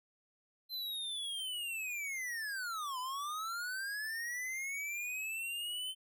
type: linear two-way sweep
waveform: square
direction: down then up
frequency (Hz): 4110 to 990 to 3083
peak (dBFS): -38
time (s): 0.69-5.95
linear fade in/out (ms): 50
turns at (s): 2.99
effects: none